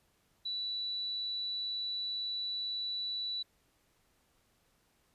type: tone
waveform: sine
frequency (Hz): 3951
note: B7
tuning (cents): 0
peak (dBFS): -34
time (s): 0.45-3.43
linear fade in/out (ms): 10
effects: pink hiss -72 dBFS RMS until 5.14 s + resampled to 32000 Hz